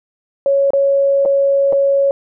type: tone with dropouts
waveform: sine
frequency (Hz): 554.4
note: C#5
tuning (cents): 0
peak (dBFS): -10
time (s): 0.46-2.11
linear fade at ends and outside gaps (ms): 1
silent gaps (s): 0.705-0.734 / 1.252-1.258 / 1.725-1.73
effects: none